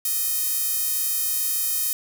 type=tone with high-pass filter; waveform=sawtooth; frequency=622.3 Hz; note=D#5; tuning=in tune; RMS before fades=-24 dBFS; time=0.05-1.93 s; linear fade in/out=2 ms; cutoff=11000 Hz; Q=0.56; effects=none